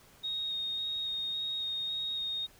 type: tone with vibrato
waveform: sine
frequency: 3729 Hz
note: A#7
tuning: in tune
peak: -32 dBFS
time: 0.23-2.47 s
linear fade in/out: 20 ms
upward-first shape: square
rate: 1.8 Hz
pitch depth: 9 cents each way
effects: pink hiss -59 dBFS RMS until 2.59 s